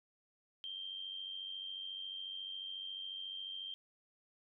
sine tone with amplitude modulation, 3163 Hz, G7, 15 cents sharp, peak -39 dBFS, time 0.64-3.74 s, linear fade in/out 0 ms, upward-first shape sine, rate 94.1 Hz, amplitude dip 60%, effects none

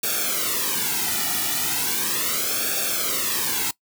white noise with flanger, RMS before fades -24 dBFS, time 0.03-3.71 s, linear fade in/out 5 ms, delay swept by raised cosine 0.99 to 1.9 ms, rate 0.37 Hz, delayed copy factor -0.95, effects noise-tail reverb RT60 0.1 s tail -20 dB re dry

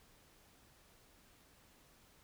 silence, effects pink hiss -66 dBFS RMS until 2.23 s

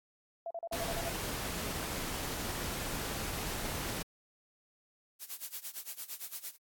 sine tone bursts, 673 Hz, E5, 36 cents sharp, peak -36 dBFS, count 8, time 0.46-1.094 s, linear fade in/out 2 ms, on 46 ms, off 38 ms
pink noise, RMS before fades -38 dBFS, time 0.72-4.03 s, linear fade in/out 10 ms
blue noise with tremolo, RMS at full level -39 dBFS, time 5.19-6.57 s, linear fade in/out 50 ms, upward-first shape sine, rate 8.8 Hz, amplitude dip 90%
effects AAC 64 kbps

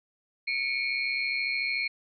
sine tone cluster, 2207 / 2340 / 2434 / 4236 Hz, C#7 / D7 / D#7 / C8, -8 / -7 / -39 / +21 cents, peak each -29 / -34 / -35 / -35 dBFS, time 0.47-1.88 s, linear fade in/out 10 ms, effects none

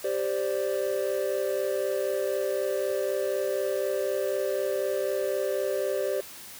triangle chord, G suspended fourth, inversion none, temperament equal, 392 / 523.3 / 587.3 Hz, G4 / C5 / D5, 0 / 0 / 0 cents, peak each -28 dBFS, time 0.04-6.21 s, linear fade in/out 5 ms, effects white hiss -44 dBFS RMS until 6.59 s

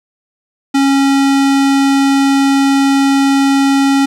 square tone, 274.7 Hz, C#4, 16 cents flat, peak -9 dBFS, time 0.74-4.06 s, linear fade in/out 10 ms, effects low-pass 9000 Hz 12 dB/octave + 8-bit

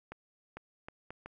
accelerating click train, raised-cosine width 0.5 ms, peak -28 dBFS, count 5, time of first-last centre 0.12-1.26 s, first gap 450 ms, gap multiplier 0.7, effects none

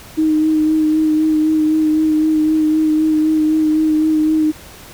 sine tone with vibrato, 311.1 Hz, D#4, in tune, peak -11 dBFS, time 0.17-4.52 s, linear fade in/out 20 ms, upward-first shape sine, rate 3.9 Hz, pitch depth 20 cents each way, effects pink hiss -38 dBFS RMS until 4.93 s

